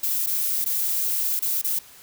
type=noise with dropouts; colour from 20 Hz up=violet; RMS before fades=-24 dBFS; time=0.03-1.79 s; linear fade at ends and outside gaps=5 ms; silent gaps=0.263-0.27 / 0.645-0.659 / 1.394-1.422 / 1.616-1.643 s; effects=white hiss -48 dBFS RMS until 2.02 s